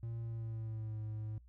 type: tone with pitch glide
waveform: triangle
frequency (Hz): 115.2 to 108.11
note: A#2 to A2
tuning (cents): -20 to -30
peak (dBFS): -37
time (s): 0.03-1.38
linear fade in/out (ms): 0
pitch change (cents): -110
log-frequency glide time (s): 0.22-0.99
effects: noise-tail reverb RT60 0.1 s tail -21 dB re dry + added 60 Hz sine -57 dBFS peak until 1.48 s